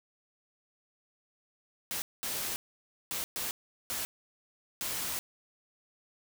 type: noise bursts at uneven times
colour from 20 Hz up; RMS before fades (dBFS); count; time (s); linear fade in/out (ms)
white; -35; 6; 1.91-2.02 / 2.23-2.56 / 3.11-3.24 / 3.36-3.51 / 3.9-4.05 / 4.81-5.19; 0
effects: none